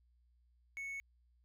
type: tone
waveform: triangle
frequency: 2210 Hz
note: C#7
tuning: 6 cents flat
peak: -39 dBFS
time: 0.77-1 s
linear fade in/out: 0 ms
effects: added 60 Hz sine -68 dBFS peak until 1.44 s